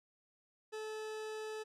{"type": "tone", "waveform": "40% pulse", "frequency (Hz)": 433.3, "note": "A4", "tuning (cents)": -27, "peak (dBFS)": -40, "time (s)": [0.72, 1.64], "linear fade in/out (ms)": 20, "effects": ["low-pass 9000 Hz 12 dB/octave"]}